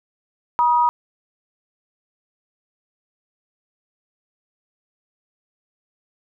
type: tone pair together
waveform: sine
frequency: 961.1 / 1249 Hz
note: B5 / D#6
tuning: -47 / +6 cents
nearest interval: perfect fourth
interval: 453 cents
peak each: -14 / -22 dBFS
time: 0.59-0.89 s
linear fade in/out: 0 ms
effects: none